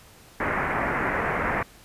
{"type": "low-pass noise", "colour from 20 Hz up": "white", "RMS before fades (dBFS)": -26, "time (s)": [0.4, 1.63], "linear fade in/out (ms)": 5, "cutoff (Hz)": 2100, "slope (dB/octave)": 48, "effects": ["pink hiss -51 dBFS RMS until 1.84 s", "resampled to 32000 Hz"]}